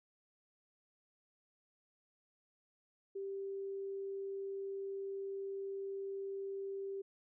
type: tone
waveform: sine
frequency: 392 Hz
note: G4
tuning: in tune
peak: -39 dBFS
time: 3.15-7.02 s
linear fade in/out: 10 ms
effects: none